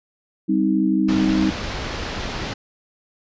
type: chord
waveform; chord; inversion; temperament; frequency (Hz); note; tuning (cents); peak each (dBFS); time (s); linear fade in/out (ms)
sine; C minor; second; just; 196.22 / 261.6 / 314; G3 / C4 / Eb4; +2 / 0 / +16; -20 / -22 / -19; 0.48-1.51; 20
type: low-pass noise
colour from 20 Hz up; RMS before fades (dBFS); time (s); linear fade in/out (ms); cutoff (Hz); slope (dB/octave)
pink; -28; 1.08-2.54; 10; 5400; 24
effects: resampled to 16000 Hz